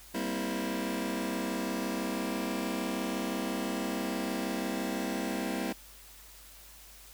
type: chord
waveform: sawtooth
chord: C dominant seventh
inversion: second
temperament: just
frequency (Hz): 196.22 / 235.5 / 261.6 / 327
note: G3 / Bb3 / C4 / E4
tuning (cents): +2 / +18 / 0 / -14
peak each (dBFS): -33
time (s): 0.14-5.73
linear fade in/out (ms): 10
effects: added 50 Hz sine -56 dBFS peak until 7.13 s + white hiss -53 dBFS RMS until 7.13 s